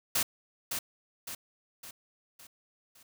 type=noise with echo; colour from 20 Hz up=white; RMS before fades=-28 dBFS; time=0.15-0.23 s; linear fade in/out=5 ms; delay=560 ms; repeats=5; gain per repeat=-6 dB; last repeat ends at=3.03 s; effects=none